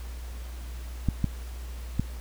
clicks, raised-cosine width 5 ms, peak -11 dBFS, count 3, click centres 1.087 / 1.243 / 1.996 s, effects added 60 Hz sine -35 dBFS peak until 2.2 s + pink hiss -49 dBFS RMS until 2.2 s

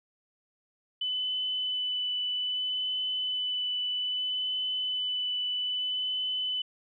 sine tone with vibrato, 3000 Hz, F#7, 23 cents sharp, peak -28 dBFS, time 1.01-6.62 s, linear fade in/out 5 ms, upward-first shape sine, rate 0.62 Hz, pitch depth 10 cents each way, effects none

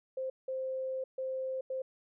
sine tone bursts at uneven times, 523.3 Hz, C5, in tune, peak -33 dBFS, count 4, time 0.17-0.3 / 0.48-1.04 / 1.18-1.61 / 1.7-1.82 s, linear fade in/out 5 ms, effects none

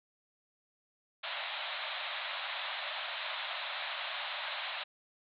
white band-pass noise, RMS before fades -39 dBFS, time 1.23-4.84 s, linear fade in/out 10 ms, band 570 to 4000 Hz, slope 96 dB/octave, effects none

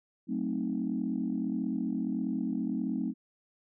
sine chord, F# diminished seventh, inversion none, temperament equal, 185 / 220 / 261.6 / 311.1 Hz, F#3 / A3 / C4 / Eb4, 0 / 0 / 0 / 0 cents, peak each -36 / -33 / -33 / -36 dBFS, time 0.27-3.14 s, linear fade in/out 50 ms, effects tanh soft clip ceiling -20 dBFS

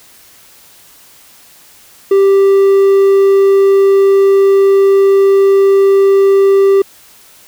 triangle tone, 392.4 Hz, G4, 2 cents sharp, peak -3 dBFS, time 2.11-6.82 s, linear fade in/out 5 ms, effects white hiss -42 dBFS RMS until 7.47 s

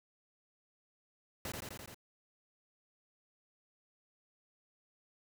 pink noise with echo, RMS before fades -41 dBFS, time 1.45-1.52 s, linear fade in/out 2 ms, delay 85 ms, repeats 5, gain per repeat -2 dB, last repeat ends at 1.945 s, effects none

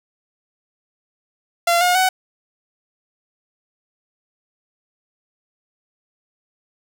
sawtooth tone with pitch steps, 686 / 716.4 / 748.1 Hz, F5 / F5 / F#5, -31 / +44 / +19 cents, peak -10 dBFS, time 1.67-2.09 s, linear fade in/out 5 ms, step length 140 ms, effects none

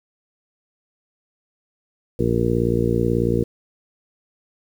harmonic tone, 58.27 Hz, A#1, in tune, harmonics 1 / 2 / 3 / 4 / 5 / 6 / 7 / 8, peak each -28 / -23 / -25 / -25 / -30 / -24 / -26 / -24 dBFS, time 2.19-3.44 s, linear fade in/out 5 ms, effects 8-bit

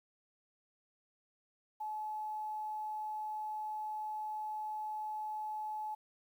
sine tone with quantisation, 857 Hz, A5, 46 cents flat, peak -37 dBFS, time 1.8-5.95 s, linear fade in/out 10 ms, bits 11, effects none

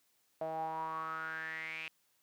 sawtooth tone with band-pass filter sweep, 159.8 Hz, D#3, 47 cents sharp, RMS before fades -40 dBFS, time 0.41-1.88 s, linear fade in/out 2 ms, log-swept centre 660 to 2600 Hz, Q 9, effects white hiss -74 dBFS RMS until 2.22 s + high-pass 80 Hz 12 dB/octave

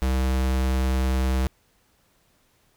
square tone, 65 Hz, C2, 11 cents flat, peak -21 dBFS, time 0.02-1.47 s, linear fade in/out 0 ms, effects pink hiss -64 dBFS RMS until 2.76 s

